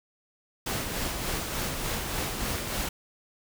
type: noise with tremolo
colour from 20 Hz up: pink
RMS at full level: -30 dBFS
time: 0.66-2.89 s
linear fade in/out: 5 ms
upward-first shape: sine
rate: 3.4 Hz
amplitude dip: 35%
effects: none